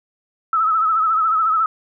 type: tone with vibrato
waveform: sine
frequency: 1297 Hz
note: E6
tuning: 28 cents flat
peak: -14 dBFS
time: 0.53-1.66 s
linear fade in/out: 2 ms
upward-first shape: sine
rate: 14 Hz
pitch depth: 57 cents each way
effects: none

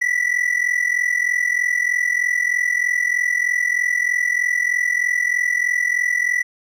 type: ring-modulated tone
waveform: triangle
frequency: 1962 Hz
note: B6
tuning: 12 cents flat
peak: -12 dBFS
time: 0.01-6.43 s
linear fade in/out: 10 ms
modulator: 21.6 Hz
effects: none

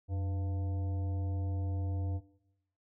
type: harmonic tone with a mistuned harmonic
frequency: 98.9 Hz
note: G2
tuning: 16 cents sharp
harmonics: 1 / 3 / 5 / 7 / 9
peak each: -31 / -45 / -49 / -51 / -61 dBFS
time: 0.08-2.21 s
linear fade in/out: 50 ms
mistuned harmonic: 1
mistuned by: -150 cents
effects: noise-tail reverb RT60 0.9 s tail -17 dB re dry

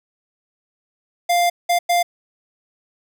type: tone bursts at uneven times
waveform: square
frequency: 698.5 Hz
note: F5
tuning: in tune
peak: -15 dBFS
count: 3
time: 1.29-1.5 / 1.69-1.79 / 1.89-2.03 s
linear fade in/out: 10 ms
effects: none

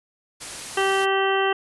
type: noise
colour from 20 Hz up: white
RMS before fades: -34 dBFS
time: 0.4-1.06 s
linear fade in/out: 20 ms
type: harmonic tone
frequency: 388.3 Hz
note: G4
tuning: 16 cents flat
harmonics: 1 / 2 / 3 / 4 / 5 / 7 / 8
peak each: -22 / -25 / -27 / -28 / -29 / -30 / -31 dBFS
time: 0.77-1.53 s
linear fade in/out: 5 ms
effects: resampled to 24000 Hz

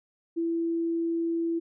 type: tone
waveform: sine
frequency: 333.5 Hz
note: E4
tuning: 20 cents sharp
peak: -25 dBFS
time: 0.36-1.6 s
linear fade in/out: 20 ms
effects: none

